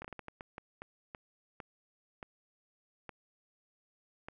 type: slowing click train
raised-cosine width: 0.5 ms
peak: -28 dBFS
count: 14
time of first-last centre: 0.02-4.285 s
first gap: 25 ms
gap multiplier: 1.38
effects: none